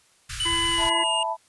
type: band-stop noise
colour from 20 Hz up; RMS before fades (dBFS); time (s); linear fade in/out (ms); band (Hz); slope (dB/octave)
pink; -33; 0.29-0.9; 10; 130 to 1300; 48
type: tone with pitch glide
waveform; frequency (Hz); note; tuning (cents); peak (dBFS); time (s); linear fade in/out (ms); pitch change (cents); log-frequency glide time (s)
square; 2979 to 2835; F#7 to F7; +11 to +25; -24; 0.4-1.23; 2; -86; 0.66-1.11
type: harmonic tone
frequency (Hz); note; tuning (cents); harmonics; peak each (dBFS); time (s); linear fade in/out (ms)
337; E4; +38; 1 / 3 / 5 / 6; -32 / -28 / -39 / -30; 0.45-1.04; 10
type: chord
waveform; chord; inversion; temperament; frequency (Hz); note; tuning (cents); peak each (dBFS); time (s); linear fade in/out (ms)
sine; E suspended fourth; none; equal; 659.3 / 880 / 987.8; E5 / A5 / B5; 0 / 0 / 0; -30 / -27 / -29; 0.77-1.37; 50
effects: white hiss -60 dBFS RMS until 1.48 s + resampled to 24000 Hz